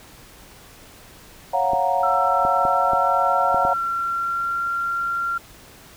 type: chord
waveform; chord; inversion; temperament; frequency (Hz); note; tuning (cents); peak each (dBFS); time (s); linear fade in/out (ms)
sine; Gb major seventh; second; equal; 554.4 / 698.5 / 740 / 932.3; Db5 / F5 / Gb5 / Bb5; 0 / 0 / 0 / 0; -25 / -23 / -22 / -23; 1.53-3.74; 10
type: clicks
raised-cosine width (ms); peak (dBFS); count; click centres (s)
2; -16; 6; 1.734 / 2.451 / 2.652 / 2.934 / 3.545 / 3.651
type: tone with pitch glide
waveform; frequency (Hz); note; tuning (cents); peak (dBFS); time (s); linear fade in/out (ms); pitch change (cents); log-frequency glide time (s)
sine; 1336 to 1379.1; E6 to F6; +23 to -22; -21; 2.03-5.38; 5; +55; 2.42-4.65
effects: pink hiss -46 dBFS RMS until 5.96 s